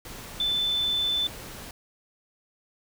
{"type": "tone in noise", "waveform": "sine", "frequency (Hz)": 3520, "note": "A7", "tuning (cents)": 0, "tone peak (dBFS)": -23, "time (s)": [0.4, 1.27], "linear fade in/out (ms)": 2, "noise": "pink", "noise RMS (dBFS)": -41, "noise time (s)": [0.05, 1.71], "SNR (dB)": 15, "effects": []}